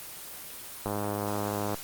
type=click train; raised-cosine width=1 ms; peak=-17 dBFS; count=92; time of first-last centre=0.86-1.743 s; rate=103 Hz; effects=white hiss -42 dBFS RMS until 1.83 s + Opus 24 kbps